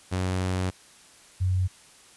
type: tone pair in turn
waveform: sawtooth / sine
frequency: 92.5 / 92.5 Hz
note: F#2 / F#2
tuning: 0 / 0 cents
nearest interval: unison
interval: 0 cents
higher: neither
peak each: -21 dBFS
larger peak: neither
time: 0.11-0.71 / 1.4-1.68 s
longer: first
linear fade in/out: 20 ms
effects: white hiss -53 dBFS RMS until 2.16 s + resampled to 24000 Hz